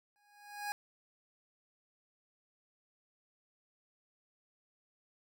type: tone with exponential growth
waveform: 25% pulse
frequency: 824 Hz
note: G#5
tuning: 14 cents flat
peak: -30 dBFS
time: 0.16-0.72 s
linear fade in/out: 0 ms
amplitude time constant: 120 ms
effects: none